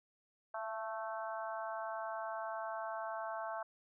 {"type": "harmonic tone with a mistuned harmonic", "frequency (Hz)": 220, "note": "A3", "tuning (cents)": 0, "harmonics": [3, 4, 5, 6, 7], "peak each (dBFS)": [-42, -44, -46, -48, -49], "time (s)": [0.54, 3.63], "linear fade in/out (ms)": 5, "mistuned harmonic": 3, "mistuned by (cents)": 25, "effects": []}